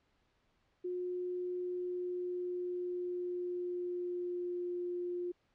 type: tone with pitch glide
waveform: sine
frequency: 360 to 353.8 Hz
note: F#4 to F4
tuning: -47 to +23 cents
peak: -35 dBFS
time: 0.84-5.32 s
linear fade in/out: 10 ms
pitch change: -30 cents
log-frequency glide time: 1.33-4.71 s
effects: pink hiss -75 dBFS RMS until 5.54 s + low-pass 4000 Hz 12 dB/octave